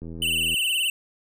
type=click train; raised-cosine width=3 ms; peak=-25 dBFS; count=44; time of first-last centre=0.02-0.542 s; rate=82.4 Hz
type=tone with vibrato; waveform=square; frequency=2858 Hz; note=F7; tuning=39 cents sharp; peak=-22 dBFS; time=0.22-0.9 s; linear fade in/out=2 ms; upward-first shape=sine; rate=19 Hz; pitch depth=120 cents each way
effects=none